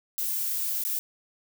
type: noise with dropouts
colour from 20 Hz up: violet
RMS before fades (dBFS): -29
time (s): 0.18-0.99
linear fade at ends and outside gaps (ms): 0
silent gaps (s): 0.837-0.85
effects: none